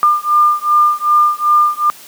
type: beating tone pair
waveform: sine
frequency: 1200 / 1202.6 Hz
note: D6 / D6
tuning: +37 / +41 cents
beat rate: 2.6 Hz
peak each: -12 dBFS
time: 0.03-1.9 s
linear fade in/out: 0 ms
effects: white hiss -38 dBFS RMS until 2.07 s + high-pass 150 Hz 12 dB/octave